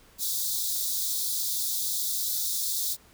white high-pass noise, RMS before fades -29 dBFS, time 0.18-2.97 s, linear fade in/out 50 ms, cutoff 3500 Hz, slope 96 dB/octave, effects pink hiss -57 dBFS RMS until 3.13 s

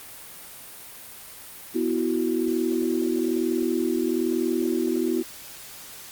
sine chord, B suspended fourth, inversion none, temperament just, 246.9 / 329.3 / 370.4 Hz, B3 / E4 / F#4, 0 / -2 / +2 cents, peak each -27 / -25 / -26 dBFS, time 1.74-5.23 s, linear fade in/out 20 ms, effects white hiss -42 dBFS RMS until 6.11 s + Opus 32 kbps

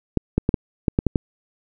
clicks, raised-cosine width 3 ms, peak -4 dBFS, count 8, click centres 0.173 / 0.38 / 0.491 / 0.542 / 0.882 / 0.989 / 1.067 / 1.158 s, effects none

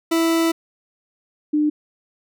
40% pulse / sine tone pair in turn, 329.6 / 300.1 Hz, E4 / D4, 0 / +38 cents, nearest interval major second, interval 162 cents, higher first, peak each -15 dBFS, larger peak neither, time 0.11-0.52 / 1.53-1.7 s, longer first, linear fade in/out 10 ms, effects none

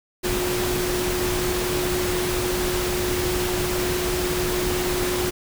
sine tone in noise, 361.1 Hz, F#4, 42 cents flat, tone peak -24 dBFS, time 0.23-5.31 s, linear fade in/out 20 ms, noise pink, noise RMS -26 dBFS, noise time 0.23-5.31 s, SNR -1 dB, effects none

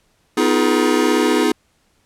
square chord, F half-diminished seventh, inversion second, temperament just, 251.4 / 314.3 / 349.2 / 419.1 Hz, Cb4 / Eb4 / F4 / Ab4, +31 / +18 / 0 / +16 cents, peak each -21 / -19 / -22 / -20 dBFS, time 0.37-1.52 s, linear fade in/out 5 ms
harmonic tone, 480.9 Hz, B4, 46 cents flat, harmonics 1 / 2 / 3 / 4 / 5 / 6 / 7 / 8, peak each -24 / -31 / -35 / -37 / -39 / -40 / -41 / -46 dBFS, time 0.4-1.44 s, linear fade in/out 5 ms
effects pink hiss -61 dBFS RMS until 2.05 s + low-pass 11000 Hz 12 dB/octave

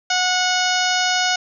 harmonic tone, 732 Hz, F#5, 19 cents flat, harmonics 1 / 2 / 3 / 4 / 5 / 6 / 7 / 8 / 9, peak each -22 / -22 / -27 / -25 / -28 / -29 / -25 / -31 / -28 dBFS, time 0.1-1.36 s, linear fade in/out 5 ms, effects none

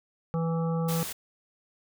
harmonic tone, 164.81 Hz, E3, in tune, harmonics 1 / 3 / 5 / 7 / 8, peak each -26 / -33 / -39 / -41 / -45 dBFS, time 0.34-1.03 s, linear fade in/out 0 ms
white noise, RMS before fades -36 dBFS, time 0.88-1.13 s, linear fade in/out 10 ms
effects none

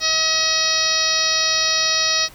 harmonic tone with a mistuned harmonic, 637 Hz, D#5, 41 cents sharp, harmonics 1 / 2 / 3 / 4 / 5 / 6 / 7 / 8 / 9, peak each -30 / -28 / -26 / -27 / -30 / -24 / -23 / -22 / -23 dBFS, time 0-2.29 s, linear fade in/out 50 ms, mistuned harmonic 7, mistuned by -18 cents, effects pink hiss -45 dBFS RMS until 2.34 s

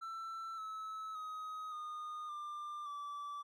triangle tone with pitch steps, 1335 / 1297.7 / 1261.5 / 1226.3 / 1192.1 / 1158.8 Hz, E6 / E6 / D#6 / D#6 / D6 / D6, +22 / -28 / +23 / -26 / +26 / -24 cents, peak -40 dBFS, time 0.01-3.43 s, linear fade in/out 20 ms, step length 570 ms, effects none

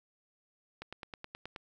click train, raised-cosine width 0.3 ms, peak -26 dBFS, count 8, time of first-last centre 0.82-1.562 s, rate 9.44 Hz, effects 11-bit

